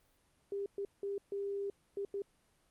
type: tone bursts at uneven times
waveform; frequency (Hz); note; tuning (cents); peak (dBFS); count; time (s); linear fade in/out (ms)
sine; 399.3; G4; +32; -35; 6; 0.52-0.66 / 0.78-0.85 / 1.03-1.18 / 1.32-1.7 / 1.97-2.05 / 2.14-2.22; 2
effects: pink hiss -72 dBFS RMS until 2.7 s + Opus 32 kbps